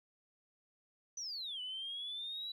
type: exponential two-way sweep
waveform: sine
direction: down then up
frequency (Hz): 6090 to 2960 to 3954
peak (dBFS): -39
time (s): 1.17-2.52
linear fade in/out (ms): 5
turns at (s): 1.61
effects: tanh soft clip ceiling -35 dBFS